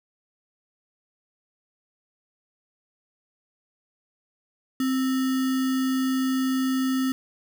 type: tone with sample-and-hold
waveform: sine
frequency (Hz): 261.6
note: C4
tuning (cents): 0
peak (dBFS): -21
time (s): 4.8-7.12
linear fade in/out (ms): 2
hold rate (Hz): 1575
effects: none